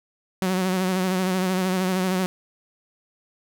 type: tone with vibrato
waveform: sawtooth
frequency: 185.7 Hz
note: F#3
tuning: 7 cents sharp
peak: -17 dBFS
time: 0.42-2.26 s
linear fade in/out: 0 ms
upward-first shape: sine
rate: 13 Hz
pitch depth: 41 cents each way
effects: none